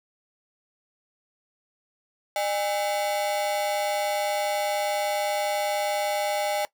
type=ring-modulated tone; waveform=45% pulse; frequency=711 Hz; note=F5; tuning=31 cents sharp; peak=-21 dBFS; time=2.36-6.65 s; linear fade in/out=0 ms; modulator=106 Hz; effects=noise-tail reverb RT60 0.1 s tail -19 dB re dry